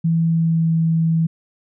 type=tone with pitch glide; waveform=sine; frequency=164.81 to 163.2 Hz; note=E3 to E3; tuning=0 to -17 cents; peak=-14 dBFS; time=0.04-1.27 s; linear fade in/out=10 ms; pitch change=-17 cents; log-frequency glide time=0.26-0.73 s; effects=none